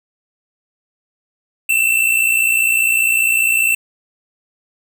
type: tone pair together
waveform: square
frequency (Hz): 2645 / 2705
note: E7 / E7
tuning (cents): +5 / +44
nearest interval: unison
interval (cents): 39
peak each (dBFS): -16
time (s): 1.69-3.75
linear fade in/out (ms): 5
effects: none